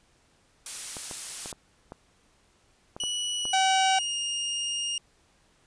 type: noise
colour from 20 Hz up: blue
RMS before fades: -33 dBFS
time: 0.66-1.52 s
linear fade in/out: 2 ms
type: clicks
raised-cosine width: 1 ms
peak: -25 dBFS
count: 8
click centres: 0.968 / 1.112 / 1.459 / 1.528 / 1.921 / 2.965 / 3.037 / 3.454 s
type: tone with pitch glide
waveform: sawtooth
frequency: 2939 to 2837 Hz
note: F#7 to F7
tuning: -12 to +27 cents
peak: -25 dBFS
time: 3-4.98 s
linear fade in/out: 2 ms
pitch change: -61 cents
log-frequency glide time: 3.37-4.18 s
type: harmonic tone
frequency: 764 Hz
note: G5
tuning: 45 cents flat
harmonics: 1 / 2 / 3 / 4 / 5 / 6 / 7 / 8 / 9 / 10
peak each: -22 / -31 / -32 / -36 / -35 / -42 / -39 / -44 / -41 / -44 dBFS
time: 3.53-3.99 s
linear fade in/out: 5 ms
effects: pink hiss -64 dBFS RMS until 5.66 s + resampled to 22050 Hz